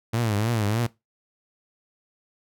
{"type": "tone with vibrato", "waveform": "sawtooth", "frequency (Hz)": 110, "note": "A2", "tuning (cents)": 0, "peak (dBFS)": -18, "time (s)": [0.13, 0.87], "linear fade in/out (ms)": 10, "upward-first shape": "triangle", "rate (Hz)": 3.3, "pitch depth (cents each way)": 170, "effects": ["noise-tail reverb RT60 0.2 s tail -19 dB re dry"]}